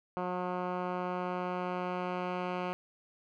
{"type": "tone with low-pass filter sweep", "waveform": "10% pulse", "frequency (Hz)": 180.5, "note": "F#3", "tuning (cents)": -43, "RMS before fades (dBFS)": -35, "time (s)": [0.17, 2.73], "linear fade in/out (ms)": 0, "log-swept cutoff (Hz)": [1300, 2200], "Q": 1.3, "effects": []}